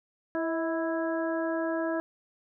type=harmonic tone with a mistuned harmonic; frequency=329.6 Hz; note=E4; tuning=in tune; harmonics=1 / 2 / 3 / 4 / 5; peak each=-30 / -31 / -39 / -41 / -38 dBFS; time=0.35-2 s; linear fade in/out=0 ms; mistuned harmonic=2; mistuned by=-35 cents; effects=none